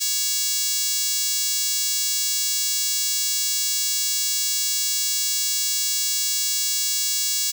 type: tone with high-pass filter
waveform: 5% pulse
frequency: 560 Hz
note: C#5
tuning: 18 cents sharp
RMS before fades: -23 dBFS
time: 0-7.52 s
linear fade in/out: 20 ms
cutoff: 6200 Hz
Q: 0.73
effects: none